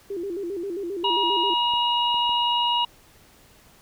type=tone with vibrato; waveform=sine; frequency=370 Hz; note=F#4; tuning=in tune; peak=-27 dBFS; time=0.1-1.54 s; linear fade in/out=5 ms; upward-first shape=square; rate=7.5 Hz; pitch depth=130 cents each way
type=harmonic tone; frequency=956 Hz; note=A#5; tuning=43 cents sharp; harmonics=1 / 3 / 4; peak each=-22 / -23 / -33 dBFS; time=1.04-2.85 s; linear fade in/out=5 ms
type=clicks; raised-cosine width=2 ms; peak=-30 dBFS; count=3; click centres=1.737 / 2.144 / 2.294 s
effects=pink hiss -54 dBFS RMS until 3.81 s